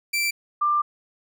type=tone pair in turn; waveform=sawtooth / sine; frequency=2341 / 1188.2 Hz; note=D7 / D6; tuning=-6 / +20 cents; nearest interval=octave; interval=1174 cents; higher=first; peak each=-18 dBFS; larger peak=neither; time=0.13-0.31 / 0.61-0.82 s; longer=second; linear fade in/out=10 ms; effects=none